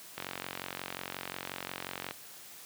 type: click train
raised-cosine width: 0.3 ms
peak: -20 dBFS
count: 89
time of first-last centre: 0.18-2.11 s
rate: 45.6 Hz
effects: white hiss -50 dBFS RMS until 2.65 s + high-pass 100 Hz 12 dB/octave